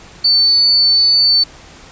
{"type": "tone", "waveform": "sine", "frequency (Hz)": 4501, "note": "C#8", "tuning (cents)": 26, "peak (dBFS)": -8, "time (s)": [0.24, 1.44], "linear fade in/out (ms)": 10, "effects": ["pink hiss -39 dBFS RMS until 1.91 s", "resampled to 16000 Hz"]}